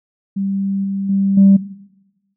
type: tone with level steps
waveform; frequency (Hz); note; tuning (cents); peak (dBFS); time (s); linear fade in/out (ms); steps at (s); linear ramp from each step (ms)
sine; 196; G3; 0; -17 / -19 / -13 / -5; 0.36-1.57; 10; 0.84 / 1.09 / 1.37; 5
effects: noise-tail reverb RT60 1.0 s tail -18 dB re dry + tanh soft clip ceiling -2 dBFS